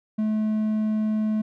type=tone; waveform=triangle; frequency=215.6 Hz; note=A3; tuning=35 cents flat; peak=-19 dBFS; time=0.18-1.42 s; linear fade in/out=10 ms; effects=none